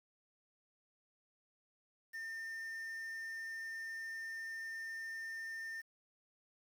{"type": "tone with quantisation", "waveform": "triangle", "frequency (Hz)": 1807, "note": "A6", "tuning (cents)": 46, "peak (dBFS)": -40, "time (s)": [2.13, 5.82], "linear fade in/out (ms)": 20, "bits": 10, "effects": []}